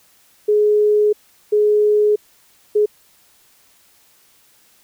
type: tone bursts at uneven times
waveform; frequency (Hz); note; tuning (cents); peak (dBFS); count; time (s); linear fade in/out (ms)
sine; 420; G#4; +19; -11; 3; 0.48-1.13 / 1.52-2.16 / 2.75-2.86; 10
effects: white hiss -54 dBFS RMS until 4.83 s